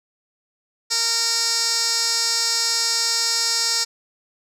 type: tone with band-pass filter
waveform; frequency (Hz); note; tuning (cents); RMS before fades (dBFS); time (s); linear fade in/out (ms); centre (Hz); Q
15% pulse; 460.5; A#4; -21; -21; 0.9-3.85; 20; 5900; 6.1
effects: none